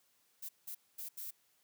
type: noise bursts at uneven times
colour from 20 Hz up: violet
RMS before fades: -44 dBFS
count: 4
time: 0.42-0.49 / 0.67-0.75 / 0.98-1.09 / 1.17-1.31 s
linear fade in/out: 10 ms
effects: white hiss -73 dBFS RMS until 1.63 s + high-pass 100 Hz 12 dB/octave